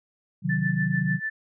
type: chord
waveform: sine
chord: C diminished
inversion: none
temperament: equal with one note detuned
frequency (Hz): 130.81 / 155.56 / 184.04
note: C3 / Eb3 / Gb3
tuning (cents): 0 / 0 / -9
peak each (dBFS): -29 / -26 / -26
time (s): 0.42-1.2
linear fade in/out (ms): 50
type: tone with tremolo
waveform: sine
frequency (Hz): 1760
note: A6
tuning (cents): 0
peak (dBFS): -25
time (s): 0.49-1.3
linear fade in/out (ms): 10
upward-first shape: sine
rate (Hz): 6.8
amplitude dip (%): 80
effects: none